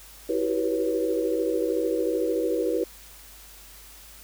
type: tone cluster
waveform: sine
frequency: 328.2 / 377 / 390.4 / 486.1 / 549 Hz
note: E4 / F#4 / G4 / B4 / C#5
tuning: -8 / +32 / -7 / -28 / -17 cents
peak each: -28 / -32 / -30 / -26 / -33 dBFS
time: 0.29-2.84 s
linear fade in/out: 5 ms
effects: added 50 Hz sine -51 dBFS peak until 4.23 s + white hiss -48 dBFS RMS until 4.23 s